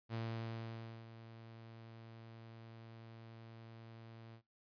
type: tone with ADSR envelope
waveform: sawtooth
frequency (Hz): 113.8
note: A#2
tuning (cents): -41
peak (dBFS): -35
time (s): 0.09-4.42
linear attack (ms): 50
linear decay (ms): 910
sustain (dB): -14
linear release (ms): 81
effects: noise-tail reverb RT60 0.2 s tail -20 dB re dry + resampled to 11025 Hz